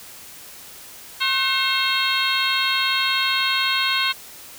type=harmonic tone with a mistuned harmonic; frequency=536 Hz; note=C5; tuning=42 cents sharp; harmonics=2 / 3 / 4 / 5 / 6 / 7 / 8; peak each=-26 / -26 / -26 / -26 / -26 / -26 / -26 dBFS; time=1.2-4.13 s; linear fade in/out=20 ms; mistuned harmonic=3; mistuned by=-93 cents; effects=white hiss -41 dBFS RMS until 4.58 s